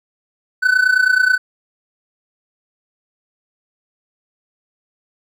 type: tone with amplitude modulation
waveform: triangle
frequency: 1507 Hz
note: F#6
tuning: 31 cents sharp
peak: -6 dBFS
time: 0.62-1.38 s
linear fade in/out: 20 ms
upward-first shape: sine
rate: 29.4 Hz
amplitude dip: 80%
effects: none